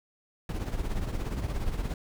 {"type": "noise with tremolo", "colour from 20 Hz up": "brown", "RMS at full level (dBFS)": -28, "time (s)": [0.49, 1.94], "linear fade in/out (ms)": 2, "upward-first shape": "triangle", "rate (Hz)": 17, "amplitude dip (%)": 70, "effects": []}